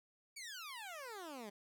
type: exponential sweep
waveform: 15% pulse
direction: down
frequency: 2339 to 196 Hz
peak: -40 dBFS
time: 0.36-1.5 s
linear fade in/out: 10 ms
effects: none